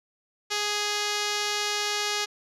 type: tone with low-pass filter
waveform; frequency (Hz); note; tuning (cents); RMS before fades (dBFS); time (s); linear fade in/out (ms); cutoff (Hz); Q
5% pulse; 415.3; G#4; 0; -28; 0.5-2.26; 20; 7500; 2.2
effects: none